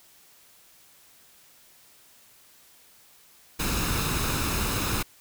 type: noise with comb filter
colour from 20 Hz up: pink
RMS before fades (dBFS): -27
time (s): 3.59-5.03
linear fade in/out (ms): 10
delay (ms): 0.77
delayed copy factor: +0.5
effects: white hiss -56 dBFS RMS until 5.2 s